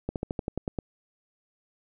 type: slowing click train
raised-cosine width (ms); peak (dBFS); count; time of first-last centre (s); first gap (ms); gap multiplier
2; -16; 9; 0.09-0.788; 68; 1.07
effects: none